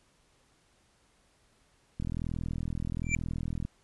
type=click train; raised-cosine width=5 ms; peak=-22 dBFS; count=69; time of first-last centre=2-3.65 s; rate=41.2 Hz
type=tone with exponential growth; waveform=square; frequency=2349 Hz; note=D7; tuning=in tune; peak=-22 dBFS; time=3.03-3.15 s; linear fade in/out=1 ms; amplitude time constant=25 ms
effects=pink hiss -67 dBFS RMS until 3.83 s + resampled to 24000 Hz